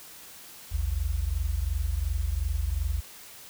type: tone pair together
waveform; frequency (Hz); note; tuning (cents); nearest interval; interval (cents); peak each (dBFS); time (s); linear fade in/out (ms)
sine; 55 / 77.78; A1 / D#2; 0 / 0; tritone; 600; -28; 0.71-3.01; 20
effects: white hiss -47 dBFS RMS until 3.49 s